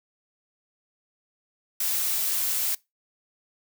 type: noise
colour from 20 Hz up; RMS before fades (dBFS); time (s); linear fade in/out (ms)
blue; -26; 1.8-2.75; 5
effects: noise-tail reverb RT60 0.2 s tail -22 dB re dry